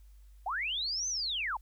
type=linear two-way sweep; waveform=sine; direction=up then down; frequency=677 to 6272 to 798 Hz; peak=-31 dBFS; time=0.46-1.57 s; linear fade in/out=5 ms; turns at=1.08 s; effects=added 50 Hz sine -52 dBFS peak until 1.61 s + white hiss -72 dBFS RMS until 1.61 s